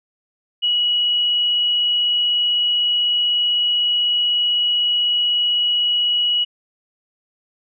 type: tone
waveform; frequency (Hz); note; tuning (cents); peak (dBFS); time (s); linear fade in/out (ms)
sine; 2919; F#7; -24; -15; 0.62-6.45; 20
effects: none